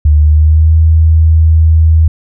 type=tone with pitch glide; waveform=sine; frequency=75 to 79.92 Hz; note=D2 to D#2; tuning=+37 to +47 cents; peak=-3 dBFS; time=0.05-2.08 s; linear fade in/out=5 ms; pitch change=+110 cents; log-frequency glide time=0.17-0.75 s; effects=none